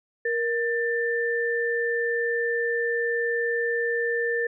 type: tone pair together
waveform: sine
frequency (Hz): 470 / 1779.6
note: A#4 / A6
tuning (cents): +14 / +19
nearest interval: octave + major seventh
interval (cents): 2305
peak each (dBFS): -25 / -26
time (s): 0.25-4.47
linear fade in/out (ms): 5
effects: none